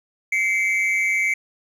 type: tone pair together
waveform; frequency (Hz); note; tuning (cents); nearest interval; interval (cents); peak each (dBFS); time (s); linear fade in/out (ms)
triangle; 2093 / 2286; C7 / D7; 0 / -47; major second; 153; -18; 0.32-1.34; 5
effects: tanh soft clip ceiling -13 dBFS